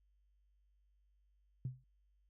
sine tone with exponential decay, 128 Hz, C3, 38 cents flat, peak -33 dBFS, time 1.65-1.84 s, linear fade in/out 2 ms, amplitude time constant 41 ms, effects tanh soft clip ceiling -30 dBFS + added 50 Hz sine -70 dBFS peak until 2.29 s

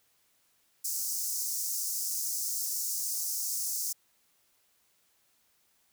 pink high-pass noise, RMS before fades -33 dBFS, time 0.84-3.93 s, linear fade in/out 10 ms, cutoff 5300 Hz, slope 48 dB/octave, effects white hiss -70 dBFS RMS until 5.92 s

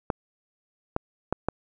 clicks, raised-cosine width 1 ms, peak -10 dBFS, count 4, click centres 0.102 / 0.964 / 1.326 / 1.486 s, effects none

